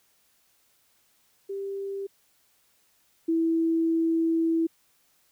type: tone pair in turn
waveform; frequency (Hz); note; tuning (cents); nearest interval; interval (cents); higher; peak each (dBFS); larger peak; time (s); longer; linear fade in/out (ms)
sine; 394.1 / 328; G4 / E4; +9 / -9; minor third; 318; first; -30 / -21; second; 1.49-2.07 / 3.28-4.67; second; 10
effects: white hiss -66 dBFS RMS until 5.31 s